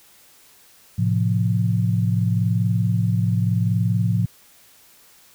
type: chord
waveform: sine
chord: F major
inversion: first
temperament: equal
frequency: 110 / 130.81 / 174.61 Hz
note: A2 / C3 / F3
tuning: 0 / 0 / 0 cents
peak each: -19 / -25 / -22 dBFS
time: 0.98-4.26 s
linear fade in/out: 10 ms
effects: white hiss -52 dBFS RMS until 5.34 s